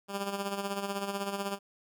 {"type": "tone with tremolo", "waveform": "10% pulse", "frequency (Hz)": 198.9, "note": "G3", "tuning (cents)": 25, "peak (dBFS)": -22, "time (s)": [0.08, 1.59], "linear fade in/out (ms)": 50, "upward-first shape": "sine", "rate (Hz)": 16, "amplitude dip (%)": 60, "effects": []}